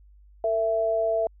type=tone pair together; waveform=sine; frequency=452.1 / 662.9 Hz; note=A4 / E5; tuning=+47 / +10 cents; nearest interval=perfect fifth; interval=663 cents; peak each=-28 / -22 dBFS; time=0.44-1.27 s; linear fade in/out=2 ms; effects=added 50 Hz sine -50 dBFS peak until 1.4 s